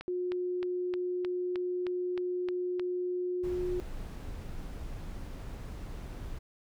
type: click train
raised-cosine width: 0.3 ms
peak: -25 dBFS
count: 10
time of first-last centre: 0.01-2.796 s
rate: 3.23 Hz
type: tone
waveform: sine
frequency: 360 Hz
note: F#4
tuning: 47 cents flat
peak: -30 dBFS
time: 0.08-3.8 s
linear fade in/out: 0 ms
type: noise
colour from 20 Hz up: brown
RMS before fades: -40 dBFS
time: 3.43-6.39 s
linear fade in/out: 10 ms
effects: none

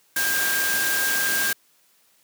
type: tone in noise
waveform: sine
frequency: 1600 Hz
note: G6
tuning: 35 cents sharp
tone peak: -23 dBFS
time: 0.16-1.53 s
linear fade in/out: 5 ms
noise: white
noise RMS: -25 dBFS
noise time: 0.16-1.53 s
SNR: -1 dB
effects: white hiss -61 dBFS RMS until 2.23 s + high-pass 150 Hz 12 dB/octave

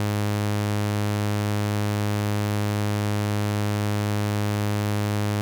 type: tone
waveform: sawtooth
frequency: 103.83 Hz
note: G#2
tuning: in tune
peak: -18 dBFS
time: 0-5.41 s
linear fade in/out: 0 ms
effects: none

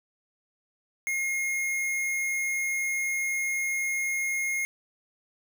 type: tone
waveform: square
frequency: 2146 Hz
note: C7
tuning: 43 cents sharp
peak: -27 dBFS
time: 1.07-4.65 s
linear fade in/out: 0 ms
effects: none

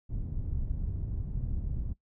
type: low-pass noise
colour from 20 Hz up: pink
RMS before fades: -33 dBFS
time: 0.09-1.94 s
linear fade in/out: 20 ms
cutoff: 120 Hz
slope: 12 dB/octave
effects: noise-tail reverb RT60 0.1 s tail -19 dB re dry

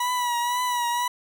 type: tone with vibrato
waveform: 40% pulse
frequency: 974 Hz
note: B5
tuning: 24 cents flat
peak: -22 dBFS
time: 0-1.08 s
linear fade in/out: 5 ms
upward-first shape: triangle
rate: 2 Hz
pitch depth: 48 cents each way
effects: none

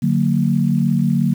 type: chord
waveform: sine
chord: D augmented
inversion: none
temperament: just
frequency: 146.83 / 183.54 / 229.4 Hz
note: D3 / F#3 / A#3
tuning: 0 / -14 / -28 cents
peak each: -18 dBFS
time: 0.02-1.34 s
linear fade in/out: 10 ms
effects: 7-bit

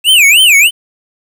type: tone with vibrato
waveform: square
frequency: 2620 Hz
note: E7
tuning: 11 cents flat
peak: -4 dBFS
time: 0.04-0.71 s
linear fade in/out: 50 ms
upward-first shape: sine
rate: 3.3 Hz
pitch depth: 300 cents each way
effects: 7-bit

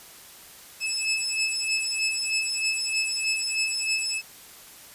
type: beating tone pair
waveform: 20% pulse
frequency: 2603 / 2606.2 Hz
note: E7 / E7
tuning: -22 / -20 cents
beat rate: 3.2 Hz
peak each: -23 dBFS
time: 0.8-4.22 s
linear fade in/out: 50 ms
effects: white hiss -47 dBFS RMS until 4.94 s + resampled to 32000 Hz

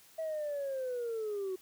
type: linear sweep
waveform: sine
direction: down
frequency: 650 to 367.4 Hz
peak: -32 dBFS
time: 0.18-1.56 s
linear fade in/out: 10 ms
effects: tanh soft clip ceiling -31 dBFS + white hiss -60 dBFS RMS until 1.61 s

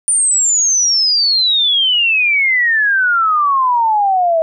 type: exponential sweep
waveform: sine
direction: down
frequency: 9280 to 637 Hz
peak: -10 dBFS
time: 0.08-4.42 s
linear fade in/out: 0 ms
effects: none

